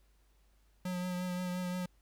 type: tone with vibrato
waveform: square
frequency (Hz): 180.7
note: F#3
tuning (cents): -41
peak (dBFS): -35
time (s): 0.85-1.86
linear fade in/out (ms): 5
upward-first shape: triangle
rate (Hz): 5.7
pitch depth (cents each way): 24
effects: added 50 Hz sine -65 dBFS peak until 2.01 s + pink hiss -74 dBFS RMS until 2.01 s